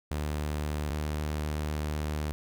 sawtooth tone pair in turn, 75 / 75.65 Hz, D2 / D#2, +37 / -48 cents, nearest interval unison, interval 15 cents, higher second, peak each -26 dBFS, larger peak neither, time 0.11-0.9 / 0.9-2.32 s, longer second, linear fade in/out 0 ms, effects none

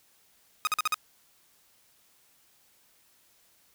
sawtooth tone bursts, 1250 Hz, D#6, 8 cents sharp, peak -20 dBFS, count 5, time 0.65-0.943 s, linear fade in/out 0 ms, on 21 ms, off 47 ms, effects white hiss -64 dBFS RMS until 3.74 s

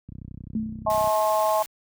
click train, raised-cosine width 5 ms, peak -25 dBFS, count 32, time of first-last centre 0.09-1.074 s, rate 31.5 Hz
sine tone with exponential decay, 220 Hz, A3, in tune, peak -21 dBFS, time 0.55-1.11 s, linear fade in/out 2 ms, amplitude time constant 120 ms
harmonic tone, 214.4 Hz, A3, 45 cents flat, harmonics 3 / 4 / 5, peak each -22 / -24 / -26 dBFS, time 0.86-1.63 s, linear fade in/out 10 ms
white noise, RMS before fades -37 dBFS, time 0.9-1.66 s, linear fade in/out 0 ms
effects high-pass 60 Hz 12 dB/octave

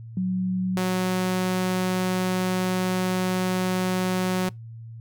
sine / sawtooth tone pair in turn, 185 / 184.31 Hz, F#3 / F#3, 0 / -6 cents, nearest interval unison, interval 6 cents, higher first, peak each -22 / -18 dBFS, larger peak second, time 0.17-0.77 / 0.77-4.49 s, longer second, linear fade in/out 2 ms, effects noise-tail reverb RT60 0.2 s tail -25 dB re dry + added 114 Hz sine -37 dBFS peak until 5 s

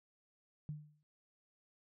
sine tone with exponential decay, 150.3 Hz, D3, 40 cents sharp, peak -37 dBFS, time 0.69-1.03 s, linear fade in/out 0 ms, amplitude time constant 72 ms, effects none

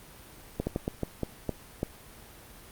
slowing click train, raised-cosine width 2 ms, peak -15 dBFS, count 8, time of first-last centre 0.6-1.831 s, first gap 70 ms, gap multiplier 1.3, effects pink hiss -50 dBFS RMS until 2.71 s + Opus 32 kbps

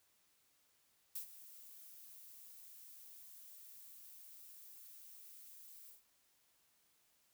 violet noise with ADSR envelope, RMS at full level -42 dBFS, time 1.15-6.03 s, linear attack 7 ms, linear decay 100 ms, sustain -15 dB, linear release 140 ms, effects white hiss -75 dBFS RMS until 7.33 s

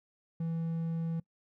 triangle tone, 164.81 Hz, E3, in tune, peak -29 dBFS, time 0.4-1.2 s, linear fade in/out 5 ms, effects noise-tail reverb RT60 0.1 s tail -23 dB re dry

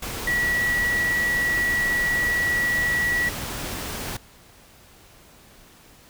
sine tone in noise, 1936 Hz, B6, 35 cents flat, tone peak -20 dBFS, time 0.27-3.29 s, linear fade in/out 5 ms, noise pink, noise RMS -31 dBFS, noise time 0.02-4.17 s, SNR +8 dB, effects pink hiss -51 dBFS RMS until 6.09 s

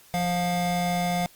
square tone pair together, 175.73 / 708 Hz, F3 / F5, +11 / +23 cents, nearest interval 2 octaves, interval 2412 cents, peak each -27 dBFS, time 0.14-1.26 s, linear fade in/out 0 ms, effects white hiss -54 dBFS RMS until 1.35 s + Opus 48 kbps

